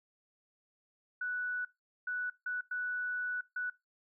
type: tone bursts at uneven times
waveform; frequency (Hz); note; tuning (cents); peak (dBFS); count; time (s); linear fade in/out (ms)
sine; 1480; F#6; 0; -33; 5; 1.21-1.65 / 2.07-2.3 / 2.46-2.61 / 2.71-3.41 / 3.56-3.7; 5
effects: noise-tail reverb RT60 0.2 s tail -20 dB re dry

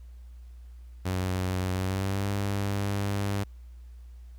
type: tone with pitch glide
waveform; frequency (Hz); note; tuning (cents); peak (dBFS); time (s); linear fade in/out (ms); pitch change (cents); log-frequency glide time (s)
sawtooth; 92.5 to 100.29; F#2 to G2; 0 to +40; -23; 1.05-3.44; 10; +140; 1.74-2.29
effects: added 60 Hz sine -43 dBFS peak until 4.38 s + pink hiss -68 dBFS RMS until 4.38 s

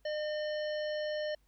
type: harmonic tone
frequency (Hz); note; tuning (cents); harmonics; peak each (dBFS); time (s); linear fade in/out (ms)
606; D#5; -46; 1 / 3 / 5 / 7 / 9; -33 / -43 / -47 / -50 / -52; 0.05-1.35; 5
effects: added 50 Hz sine -67 dBFS peak until 1.47 s + pink hiss -75 dBFS RMS until 1.47 s

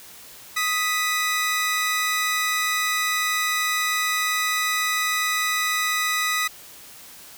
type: tone pair together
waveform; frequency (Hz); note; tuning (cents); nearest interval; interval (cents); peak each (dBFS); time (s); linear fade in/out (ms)
sawtooth; 1250.6 / 1975.5; D#6 / B6; +8 / 0; minor sixth; 792; -21 / -20; 0.56-6.48; 10
effects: white hiss -44 dBFS RMS until 7.37 s

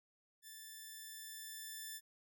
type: tone with level ramp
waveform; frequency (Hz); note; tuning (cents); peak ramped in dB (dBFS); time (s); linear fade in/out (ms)
5% pulse; 1760; A6; 0; -41 to -34; 0.42-2.01; 50
effects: none

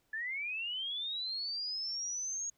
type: linear sweep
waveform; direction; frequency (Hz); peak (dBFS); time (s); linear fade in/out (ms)
sine; up; 1711 to 6645; -35; 0.13-2.5; 5
effects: pink hiss -75 dBFS RMS until 2.57 s

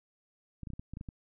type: clicks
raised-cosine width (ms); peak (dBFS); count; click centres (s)
5; -29; 9; 0.633 / 0.672 / 0.703 / 0.735 / 0.795 / 0.936 / 0.971 / 1.011 / 1.088
effects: none

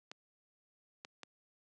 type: clicks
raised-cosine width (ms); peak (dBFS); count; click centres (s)
0.2; -28; 3; 0.115 / 1.049 / 1.233
effects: high-pass 200 Hz 12 dB/octave + resampled to 24000 Hz

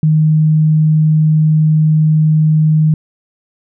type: tone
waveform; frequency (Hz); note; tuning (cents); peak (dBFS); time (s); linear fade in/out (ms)
sine; 155.4; D#3; -2; -7; 0.03-2.94; 2
effects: none

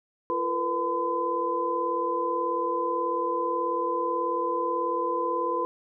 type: tone cluster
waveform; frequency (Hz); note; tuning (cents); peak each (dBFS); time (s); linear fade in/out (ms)
sine; 343.2 / 455.5 / 493.8 / 1015; F4 / A#4 / B4 / B5; -30 / -40 / 0 / +47; -32 / -35 / -30 / -27; 0.3-5.65; 0
effects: none

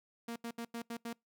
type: tone bursts at uneven times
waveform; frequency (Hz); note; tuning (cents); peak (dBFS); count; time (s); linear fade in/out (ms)
sawtooth; 233.1; A#3; 0; -35; 6; 0.28-0.36 / 0.44-0.51 / 0.58-0.65 / 0.74-0.82 / 0.9-0.97 / 1.05-1.13; 5
effects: noise-tail reverb RT60 0.2 s tail -26 dB re dry

